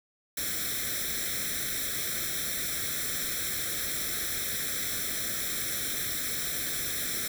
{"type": "noise with comb filter", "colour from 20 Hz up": "white", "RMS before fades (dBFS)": -32, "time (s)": [0.37, 7.28], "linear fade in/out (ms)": 5, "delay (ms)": 0.53, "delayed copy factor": 1, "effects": []}